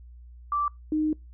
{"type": "tone pair in turn", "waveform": "sine", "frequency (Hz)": [1168, 308.2], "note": ["D6", "D#4"], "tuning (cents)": [-10, -16], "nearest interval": "octave + major seventh", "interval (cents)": 2306, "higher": "first", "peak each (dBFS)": [-23, -22], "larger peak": "second", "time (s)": [[0.52, 0.68], [0.92, 1.13]], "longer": "second", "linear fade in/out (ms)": 2, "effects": ["noise-tail reverb RT60 0.2 s tail -25 dB re dry", "added 60 Hz sine -44 dBFS peak until 1.33 s"]}